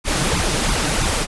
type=noise with flanger; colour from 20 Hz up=pink; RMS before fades=-19 dBFS; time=0.04-1.27 s; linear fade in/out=50 ms; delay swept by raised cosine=0.8 to 6.7 ms; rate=3 Hz; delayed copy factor=+0.85; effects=resampled to 24000 Hz